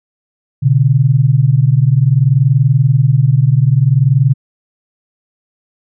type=tone pair together; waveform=sine; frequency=122.93 / 143.5 Hz; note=B2 / D3; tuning=-8 / -40 cents; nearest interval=minor third; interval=268 cents; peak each=-10 dBFS; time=0.62-4.34 s; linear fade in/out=20 ms; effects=none